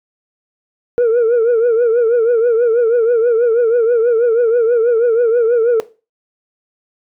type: tone with vibrato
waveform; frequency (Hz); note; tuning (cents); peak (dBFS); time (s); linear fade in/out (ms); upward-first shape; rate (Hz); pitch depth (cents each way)
sine; 466.2; A#4; 0; -7; 0.98-5.8; 0; triangle; 6.2; 110
effects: noise-tail reverb RT60 0.3 s tail -17 dB re dry + tanh soft clip ceiling -8 dBFS